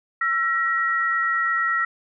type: tone pair together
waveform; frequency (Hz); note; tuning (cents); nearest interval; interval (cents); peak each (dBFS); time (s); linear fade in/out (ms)
sine; 1345.6 / 1900; E6 / A#6; +35 / +33; tritone; 598; -22; 0.21-1.85; 5
effects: none